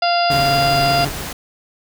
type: harmonic tone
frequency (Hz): 694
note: F5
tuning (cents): -11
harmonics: 1 / 2 / 3 / 4 / 5 / 6 / 7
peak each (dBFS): -15 / -23 / -31 / -25 / -30 / -33 / -22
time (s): 0.02-1.05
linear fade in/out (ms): 5
type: tone with vibrato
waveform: sawtooth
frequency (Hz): 139.3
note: C#3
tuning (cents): +9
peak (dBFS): -17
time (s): 0.3-1.09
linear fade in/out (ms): 0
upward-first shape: triangle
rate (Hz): 20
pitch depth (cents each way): 170
type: noise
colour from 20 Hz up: pink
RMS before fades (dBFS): -27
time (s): 0.31-1.33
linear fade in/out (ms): 5
effects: none